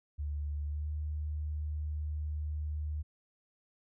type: tone with pitch glide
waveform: sine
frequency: 73.42 to 75.66 Hz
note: D2 to D#2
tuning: 0 to -48 cents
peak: -33 dBFS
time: 0.18-3.03 s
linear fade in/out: 20 ms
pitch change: +52 cents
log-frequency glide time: 0.66-0.89 s
effects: none